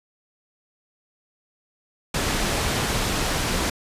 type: low-pass noise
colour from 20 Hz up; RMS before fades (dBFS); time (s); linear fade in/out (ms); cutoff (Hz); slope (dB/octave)
pink; -24; 2.14-3.7; 5; 9300; 12
effects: resampled to 32000 Hz